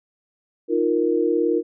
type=chord; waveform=sine; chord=Eb suspended second; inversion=none; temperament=equal; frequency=311.1 / 349.2 / 466.2 Hz; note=Eb4 / F4 / Bb4; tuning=0 / 0 / 0 cents; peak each=-23 / -21 / -21 dBFS; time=0.68-1.63 s; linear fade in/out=50 ms; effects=none